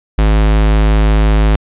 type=tone; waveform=square; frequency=52.8 Hz; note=G#1; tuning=29 cents sharp; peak=-8 dBFS; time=0.18-1.56 s; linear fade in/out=5 ms; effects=resampled to 8000 Hz